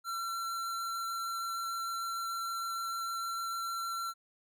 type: tone with vibrato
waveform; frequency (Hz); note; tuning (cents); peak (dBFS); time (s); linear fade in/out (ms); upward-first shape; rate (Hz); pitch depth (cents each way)
square; 1357; E6; +50; -35; 0.04-4.14; 50; triangle; 6.6; 9
effects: none